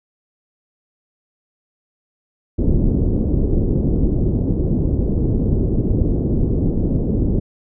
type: low-pass noise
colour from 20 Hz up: pink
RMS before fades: -17 dBFS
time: 2.58-7.4 s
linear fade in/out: 10 ms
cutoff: 390 Hz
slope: 24 dB/octave
effects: none